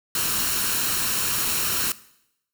white noise with comb filter, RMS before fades -24 dBFS, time 0.15-1.92 s, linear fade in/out 2 ms, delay 0.72 ms, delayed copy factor +0.5, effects noise-tail reverb RT60 0.8 s tail -19 dB re dry

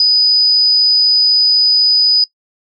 sine tone, 4978 Hz, D#8, in tune, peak -7 dBFS, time 0-2.24 s, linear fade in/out 2 ms, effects noise-tail reverb RT60 0.1 s tail -22 dB re dry

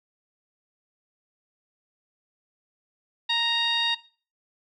15% pulse tone with low-pass filter, 932 Hz, A#5, 1 cent flat, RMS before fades -24 dBFS, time 3.29-3.95 s, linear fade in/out 10 ms, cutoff 4000 Hz, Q 6.9, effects noise-tail reverb RT60 0.4 s tail -19 dB re dry

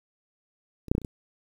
clicks, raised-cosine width 3 ms, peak -27 / -6 / -13 / -12 / -30 / -22 dBFS, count 6, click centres 0.883 / 0.915 / 0.951 / 0.981 / 1.017 / 1.048 s, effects 8-bit

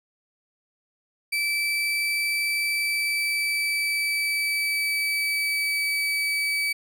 35% pulse tone with pitch glide, 2319 to 2291 Hz, D7 to D7, -22 to -44 cents, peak -21 dBFS, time 1.32-6.73 s, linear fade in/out 10 ms, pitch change -22 cents, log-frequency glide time 2.73-5.89 s, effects none

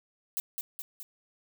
violet noise with echo, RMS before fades -31 dBFS, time 0.37-0.4 s, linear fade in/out 0 ms, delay 210 ms, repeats 3, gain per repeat -4 dB, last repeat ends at 1.03 s, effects none

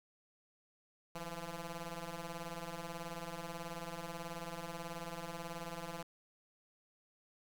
10% pulse ring-modulated tone, 168.4 Hz, E3, 37 cents sharp, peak -31 dBFS, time 1.15-6.03 s, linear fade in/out 5 ms, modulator 346 Hz, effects none

